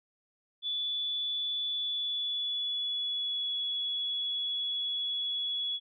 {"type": "tone with pitch glide", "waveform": "sine", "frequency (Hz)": [3457, 3378], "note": ["A7", "G#7"], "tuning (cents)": [-31, 29], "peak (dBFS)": -30, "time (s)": [0.62, 5.8], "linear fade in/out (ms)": 50, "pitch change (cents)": -40, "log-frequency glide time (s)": [1.67, 3.56], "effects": []}